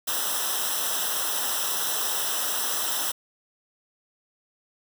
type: noise with comb filter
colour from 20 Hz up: white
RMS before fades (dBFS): -27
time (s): 0.07-3.12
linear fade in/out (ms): 10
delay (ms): 0.44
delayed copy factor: -1
effects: none